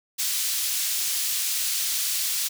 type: high-pass noise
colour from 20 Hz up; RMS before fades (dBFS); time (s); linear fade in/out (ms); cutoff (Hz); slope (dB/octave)
pink; -26; 0.18-2.49; 20; 4200; 12
effects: none